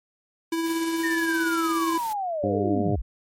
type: tone with tremolo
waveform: square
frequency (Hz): 329.6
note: E4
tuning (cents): 0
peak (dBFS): -23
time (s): 0.52-1.98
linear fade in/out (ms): 5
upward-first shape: sine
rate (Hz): 17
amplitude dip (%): 30
type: noise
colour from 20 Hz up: white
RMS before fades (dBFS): -40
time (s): 0.66-2.13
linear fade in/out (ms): 2
type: linear sweep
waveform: sine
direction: down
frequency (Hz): 1853 to 33.55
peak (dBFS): -25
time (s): 1.03-3.02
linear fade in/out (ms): 10
type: harmonic tone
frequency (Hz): 101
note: G#2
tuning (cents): -48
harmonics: 1 / 2 / 3 / 4 / 5 / 6 / 7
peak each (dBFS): -30 / -29 / -28 / -29 / -37 / -32 / -31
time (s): 2.43-2.96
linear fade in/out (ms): 10
effects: MP3 64 kbps